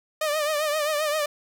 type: tone with vibrato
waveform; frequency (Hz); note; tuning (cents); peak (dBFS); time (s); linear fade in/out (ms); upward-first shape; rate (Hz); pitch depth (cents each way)
sawtooth; 605; D#5; -49; -19; 0.21-1.26; 5; triangle; 7.6; 85
effects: none